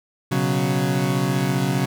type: chord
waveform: 30% pulse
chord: B suspended second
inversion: none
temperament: equal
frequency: 123.47 / 138.59 / 185 Hz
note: B2 / C#3 / F#3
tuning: 0 / 0 / 0 cents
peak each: -24 / -19 / -21 dBFS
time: 0.31-1.86 s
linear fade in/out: 10 ms
effects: none